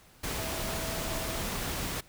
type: tone in noise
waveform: sine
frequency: 652 Hz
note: E5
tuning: 19 cents flat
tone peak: -41 dBFS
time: 0.38-1.42 s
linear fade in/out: 10 ms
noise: pink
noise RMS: -34 dBFS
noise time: 0.23-2.01 s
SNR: -10 dB
effects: pink hiss -58 dBFS RMS until 2.08 s